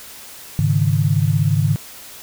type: chord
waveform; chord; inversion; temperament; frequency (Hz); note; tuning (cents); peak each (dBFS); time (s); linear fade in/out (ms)
sine; Ab suspended fourth; none; equal; 103.83 / 138.59 / 155.56; Ab2 / Db3 / Eb3; 0 / 0 / 0; -18; 0.59-1.76; 0
effects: white hiss -38 dBFS RMS until 2.22 s